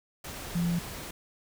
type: tone in noise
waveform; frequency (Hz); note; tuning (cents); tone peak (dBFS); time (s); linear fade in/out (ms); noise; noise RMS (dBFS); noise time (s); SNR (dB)
sine; 172.1; F3; -25; -25; 0.55-0.79; 5; pink; -40; 0.24-1.11; +12
effects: none